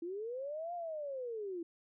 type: linear two-way sweep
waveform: sine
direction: up then down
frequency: 327.3 to 710 to 327.3 Hz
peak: -38 dBFS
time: 0.02-1.63 s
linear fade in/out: 5 ms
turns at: 0.74 s
effects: none